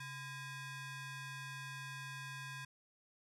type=ring-modulated tone; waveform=25% pulse; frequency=880 Hz; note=A5; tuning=in tune; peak=-38 dBFS; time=0-2.65 s; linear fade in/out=5 ms; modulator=744 Hz; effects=low-pass 10000 Hz 12 dB/octave